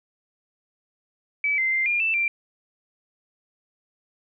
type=tone with pitch steps; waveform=sine; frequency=2296 / 2077 / 2091 / 2408 / 2653 / 2362 Hz; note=D7 / C7 / C7 / D7 / E7 / D7; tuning=-40 / -13 / -2 / +43 / +10 / +9 cents; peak=-20 dBFS; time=1.44-2.28 s; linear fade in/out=2 ms; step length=140 ms; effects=none

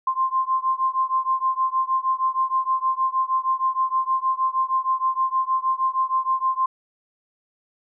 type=beating tone pair; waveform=sine; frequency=1046.5 / 1052.9 Hz; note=C6 / C6; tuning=0 / +11 cents; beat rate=6.4 Hz; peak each=-22 / -23 dBFS; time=0.07-6.66 s; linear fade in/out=5 ms; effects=none

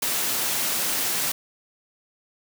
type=high-pass noise; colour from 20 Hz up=white; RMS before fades=-25 dBFS; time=0.02-1.32 s; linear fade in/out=5 ms; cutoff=120 Hz; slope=96 dB/octave; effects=none

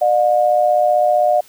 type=tone pair together; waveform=sine; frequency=603 / 718.6 Hz; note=D5 / F5; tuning=+46 / +49 cents; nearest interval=minor third; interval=303 cents; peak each=-14 dBFS; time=0.01-1.41 s; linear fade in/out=10 ms; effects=white hiss -47 dBFS RMS until 1.48 s

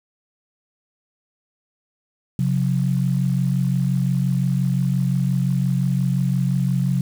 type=tone pair together; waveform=sine; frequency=134.26 / 180 Hz; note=C3 / F#3; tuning=+45 / -47 cents; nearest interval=perfect fourth; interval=508 cents; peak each=-19 / -21 dBFS; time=2.39-7.01 s; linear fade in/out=2 ms; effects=7-bit

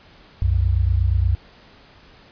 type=tone pair together; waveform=sine; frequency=64.06 / 92.5 Hz; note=C2 / F#2; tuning=-36 / 0 cents; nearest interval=tritone; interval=636 cents; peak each=-18 dBFS; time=0.42-1.35 s; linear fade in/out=0 ms; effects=pink hiss -49 dBFS RMS until 2.31 s + resampled to 11025 Hz

